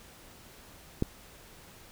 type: click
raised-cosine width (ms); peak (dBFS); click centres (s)
3; -13; 1.024
effects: pink hiss -53 dBFS RMS until 1.91 s